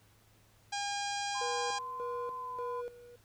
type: harmonic tone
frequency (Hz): 809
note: G#5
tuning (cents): -46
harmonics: 1 / 2 / 3 / 4 / 5 / 6 / 7 / 8 / 9 / 10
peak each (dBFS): -36 / -42 / -45 / -44 / -47 / -44 / -46 / -50 / -50 / -51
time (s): 0.72-1.79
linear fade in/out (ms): 10
type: tone with pitch glide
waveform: sine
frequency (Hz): 1031 to 1012.7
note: C6 to B5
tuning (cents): -26 to +43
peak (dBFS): -38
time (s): 1.34-2.82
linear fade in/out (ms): 20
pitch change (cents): -31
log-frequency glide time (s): 2.3-2.51
type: tone with tremolo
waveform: triangle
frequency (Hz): 482.9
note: B4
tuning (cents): -39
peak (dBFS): -35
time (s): 1.41-3.16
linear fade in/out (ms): 5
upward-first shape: square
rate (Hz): 1.7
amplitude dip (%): 80
effects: added 106 Hz sine -66 dBFS peak until 3.24 s + pink hiss -66 dBFS RMS until 3.24 s